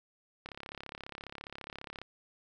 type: click train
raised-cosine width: 0.3 ms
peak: -26 dBFS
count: 55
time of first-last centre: 0.46-2.016 s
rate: 34.7 Hz
effects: none